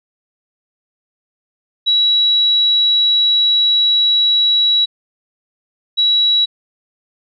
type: tone pair in turn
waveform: sine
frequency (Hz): 3900 / 3900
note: B7 / B7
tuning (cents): -23 / -23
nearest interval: unison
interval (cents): 0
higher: neither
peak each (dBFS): -10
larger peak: neither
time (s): 1.86-4.86 / 5.97-6.46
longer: first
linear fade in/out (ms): 20
effects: none